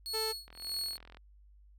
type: tone with tremolo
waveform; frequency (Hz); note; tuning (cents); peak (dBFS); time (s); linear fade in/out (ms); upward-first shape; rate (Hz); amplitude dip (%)
40% pulse; 4352; C#8; -33; -32; 0.06-0.97; 0; sine; 1.7; 100
type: tone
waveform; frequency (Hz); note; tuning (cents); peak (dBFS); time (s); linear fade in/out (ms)
sawtooth; 440; A4; 0; -31; 0.13-0.33; 20
type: click train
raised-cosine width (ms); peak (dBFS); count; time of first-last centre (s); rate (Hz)
0.3; -36; 30; 0.48-1.17; 42
effects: added 50 Hz sine -56 dBFS peak until 1.78 s